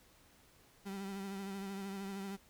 35% pulse tone with vibrato, 196 Hz, G3, in tune, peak -39 dBFS, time 0.85-2.37 s, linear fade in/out 20 ms, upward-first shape triangle, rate 13 Hz, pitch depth 43 cents each way, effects pink hiss -65 dBFS RMS until 2.49 s

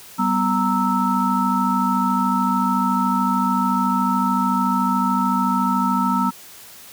sine tone cluster, 192.8 / 246.5 / 927 / 1311 Hz, G3 / B3 / A#5 / E6, -28 / -3 / -10 / -10 cents, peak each -22 dBFS, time 0.18-6.31 s, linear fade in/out 20 ms, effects white hiss -42 dBFS RMS until 6.92 s + high-pass 60 Hz 12 dB/octave

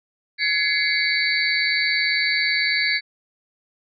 sine tone cluster, 1688 / 2082 / 2240 / 3968 / 4509 Hz, G#6 / C7 / C#7 / B7 / C#8, +28 / -9 / +18 / +7 / +29 cents, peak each -25 / -24 / -24 / -28 / -24 dBFS, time 0.38-3.01 s, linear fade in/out 50 ms, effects none

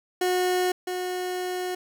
30% pulse tone pair in turn, 364 / 364 Hz, F#4 / F#4, -28 / -28 cents, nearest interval unison, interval 0 cents, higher neither, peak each -19 / -25 dBFS, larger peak first, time 0.21-0.72 / 0.87-1.75 s, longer second, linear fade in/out 5 ms, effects none

